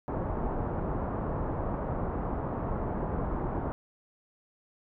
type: low-pass noise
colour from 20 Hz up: pink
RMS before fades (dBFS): -32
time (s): 0.08-3.72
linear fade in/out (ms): 0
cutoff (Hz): 1100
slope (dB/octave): 24
effects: none